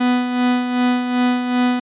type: tone with tremolo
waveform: 45% pulse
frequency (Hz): 247.9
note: B3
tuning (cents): +7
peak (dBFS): -13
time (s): 0-1.8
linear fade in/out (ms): 10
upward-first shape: sine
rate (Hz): 2.6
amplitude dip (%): 55
effects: resampled to 8000 Hz